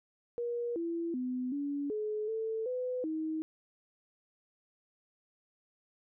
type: tone with pitch steps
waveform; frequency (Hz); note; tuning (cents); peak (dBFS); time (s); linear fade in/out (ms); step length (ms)
sine; 476.3 / 336.2 / 252.4 / 285 / 426.2 / 444.1 / 503 / 315.6; A#4 / E4 / B3 / C#4 / G#4 / A4 / B4 / D#4; +37 / +34 / +38 / +48 / +45 / +16 / +32 / +25; -32; 0.38-3.42; 0; 380
effects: none